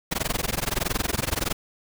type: noise with amplitude modulation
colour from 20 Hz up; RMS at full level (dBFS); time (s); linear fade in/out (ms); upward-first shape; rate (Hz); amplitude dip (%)
pink; -23; 0.11-1.53; 10; sine; 21.5; 100
effects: none